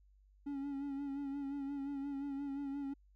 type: tone with vibrato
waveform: triangle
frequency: 279.3 Hz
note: C#4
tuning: 13 cents sharp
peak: -36 dBFS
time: 0.46-2.94 s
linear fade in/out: 10 ms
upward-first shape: sine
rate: 5.7 Hz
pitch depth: 42 cents each way
effects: added 49 Hz sine -63 dBFS peak until 3.15 s